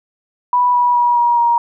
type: tone with pitch steps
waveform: sine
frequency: 984 / 973.8 / 963.7 / 953.8 / 943.9 Hz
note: B5 / B5 / B5 / A#5 / A#5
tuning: -7 / -25 / -43 / +39 / +21 cents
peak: -10 dBFS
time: 0.53-1.58 s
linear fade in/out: 2 ms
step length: 210 ms
effects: none